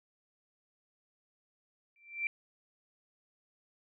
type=tone with exponential growth; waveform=sine; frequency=2349 Hz; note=D7; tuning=in tune; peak=-27 dBFS; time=1.96-2.27 s; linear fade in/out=1 ms; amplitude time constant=66 ms; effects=none